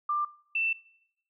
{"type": "tone pair in turn", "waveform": "sine", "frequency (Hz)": [1188, 2672], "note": ["D6", "E7"], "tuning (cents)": [20, 23], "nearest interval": "octave + major second", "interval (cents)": 1403, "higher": "second", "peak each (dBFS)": -25, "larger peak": "neither", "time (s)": [[0.09, 0.25], [0.55, 0.73]], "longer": "second", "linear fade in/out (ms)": 5, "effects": ["noise-tail reverb RT60 0.9 s tail -24 dB re dry"]}